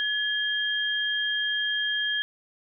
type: tone pair together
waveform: sine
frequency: 1701 / 3211 Hz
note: G#6 / G7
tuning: +41 / +41 cents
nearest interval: major seventh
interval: 1100 cents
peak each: -27 dBFS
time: 0-2.22 s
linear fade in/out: 0 ms
effects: none